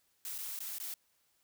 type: noise with dropouts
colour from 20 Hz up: blue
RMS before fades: -41 dBFS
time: 0.25-0.94 s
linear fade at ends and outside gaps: 1 ms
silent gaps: 0.38-0.386 / 0.59-0.603 / 0.784-0.8 s
effects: white hiss -74 dBFS RMS until 1.43 s